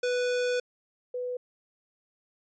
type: tone pair in turn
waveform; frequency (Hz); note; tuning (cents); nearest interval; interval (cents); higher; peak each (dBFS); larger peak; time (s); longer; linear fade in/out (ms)
square / sine; 493.9 / 496.2; B4 / B4; 0 / +8; unison; 8; second; -26 / -30; first; 0.03-0.6 / 1.14-1.37; first; 5
effects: resampled to 16000 Hz